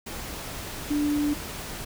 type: tone in noise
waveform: sine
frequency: 293.7 Hz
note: D4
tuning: in tune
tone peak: -22 dBFS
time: 0.9-1.34 s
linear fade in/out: 10 ms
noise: pink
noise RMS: -36 dBFS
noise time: 0.06-1.85 s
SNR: +11 dB
effects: none